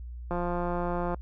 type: click train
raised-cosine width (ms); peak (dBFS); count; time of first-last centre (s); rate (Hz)
1; -18; 147; 0.31-1.144; 175
effects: noise-tail reverb RT60 0.1 s tail -26 dB re dry + added 60 Hz sine -37 dBFS peak until 1.21 s